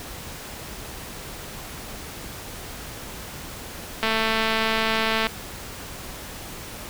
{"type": "click train", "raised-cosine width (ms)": 0.3, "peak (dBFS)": -7, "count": 276, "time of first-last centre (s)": [4.03, 5.269], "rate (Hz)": 222, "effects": ["pink hiss -37 dBFS RMS until 6.89 s"]}